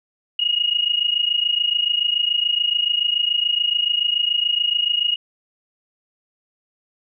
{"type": "tone pair together", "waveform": "sine", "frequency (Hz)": [2865, 2892], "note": ["F7", "F#7"], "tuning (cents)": [44, -40], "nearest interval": "unison", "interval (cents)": 16, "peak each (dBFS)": -20, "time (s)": [0.39, 5.16], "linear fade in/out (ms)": 5, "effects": []}